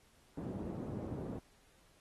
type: band-pass noise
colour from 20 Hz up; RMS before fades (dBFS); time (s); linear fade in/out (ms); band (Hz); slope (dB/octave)
pink; -42; 0.37-1.39; 5; 110 to 380; 12
effects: pink hiss -68 dBFS RMS until 2 s + AAC 32 kbps